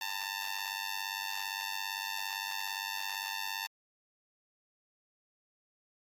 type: tone with amplitude modulation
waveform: 10% pulse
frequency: 896 Hz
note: A5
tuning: 31 cents sharp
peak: -23 dBFS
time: 0.01-3.67 s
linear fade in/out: 5 ms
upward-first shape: sine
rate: 97.6 Hz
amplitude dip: 90%
effects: AAC 64 kbps